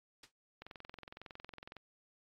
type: noise with exponential decay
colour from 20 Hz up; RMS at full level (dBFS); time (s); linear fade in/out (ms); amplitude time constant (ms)
white; -47; 0.23-0.32; 5; 18
type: click train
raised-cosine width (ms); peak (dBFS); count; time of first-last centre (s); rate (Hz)
0.3; -32; 26; 0.62-1.767; 21.8
effects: low-pass 6000 Hz 12 dB/octave + AAC 48 kbps